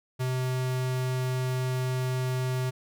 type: tone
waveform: square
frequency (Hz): 128.3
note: C3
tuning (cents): -34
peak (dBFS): -27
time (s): 0.19-2.71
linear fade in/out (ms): 20
effects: none